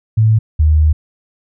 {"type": "tone pair in turn", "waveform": "sine", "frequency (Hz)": [110, 77.08], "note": ["A2", "D#2"], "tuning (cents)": [0, -16], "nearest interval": "tritone", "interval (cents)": 616, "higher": "first", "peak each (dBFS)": -7, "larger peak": "neither", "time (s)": [[0.17, 0.39], [0.59, 0.93]], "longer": "second", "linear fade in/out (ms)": 10, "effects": []}